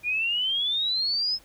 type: exponential sweep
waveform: sine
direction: up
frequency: 2400 to 5220 Hz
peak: -23 dBFS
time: 0.03-1.39 s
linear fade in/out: 50 ms
effects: pink hiss -56 dBFS RMS until 1.44 s